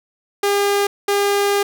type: tone pair in turn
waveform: sawtooth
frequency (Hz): 403.7 / 403.7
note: G#4 / G#4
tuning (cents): -49 / -49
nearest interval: unison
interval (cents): 0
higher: neither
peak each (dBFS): -11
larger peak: neither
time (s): 0.43-0.87 / 1.08-1.63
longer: second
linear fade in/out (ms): 5
effects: none